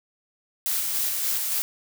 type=noise with tremolo; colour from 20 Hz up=blue; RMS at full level=-25 dBFS; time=0.66-1.62 s; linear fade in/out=0 ms; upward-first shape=square; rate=3.5 Hz; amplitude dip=25%; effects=none